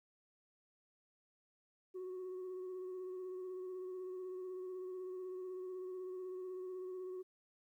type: tone with vibrato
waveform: sine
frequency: 369.4 Hz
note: F#4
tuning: 3 cents flat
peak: -40 dBFS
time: 1.94-7.23 s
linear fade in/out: 20 ms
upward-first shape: sine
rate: 16 Hz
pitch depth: 24 cents each way
effects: tanh soft clip ceiling -41 dBFS + 13-bit